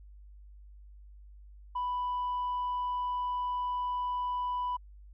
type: tone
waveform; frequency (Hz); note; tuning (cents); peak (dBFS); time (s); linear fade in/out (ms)
sine; 990; B5; +4; -28; 1.75-4.77; 10
effects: tanh soft clip ceiling -28 dBFS + added 50 Hz sine -49 dBFS peak until 5.13 s